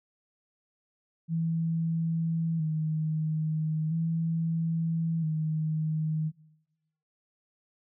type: tone with vibrato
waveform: sine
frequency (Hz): 160.2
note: E3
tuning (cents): -49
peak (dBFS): -26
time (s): 1.28-6.32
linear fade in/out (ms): 50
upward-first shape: square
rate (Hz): 0.38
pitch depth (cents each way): 42
effects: noise-tail reverb RT60 0.9 s tail -19 dB re dry